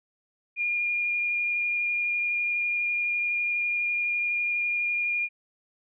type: tone with vibrato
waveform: sine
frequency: 2419 Hz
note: D#7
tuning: 49 cents flat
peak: -24 dBFS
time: 0.56-5.29 s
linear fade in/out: 50 ms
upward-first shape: sine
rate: 12 Hz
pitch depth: 10 cents each way
effects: none